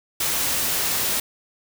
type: noise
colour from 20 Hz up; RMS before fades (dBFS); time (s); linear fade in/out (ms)
white; -23; 0.2-1.2; 5
effects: none